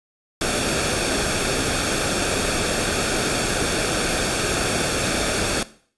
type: noise with comb filter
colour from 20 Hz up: pink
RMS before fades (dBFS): -22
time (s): 0.41-5.63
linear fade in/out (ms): 2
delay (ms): 1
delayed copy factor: -0.55
effects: noise-tail reverb RT60 0.5 s tail -17 dB re dry + resampled to 24000 Hz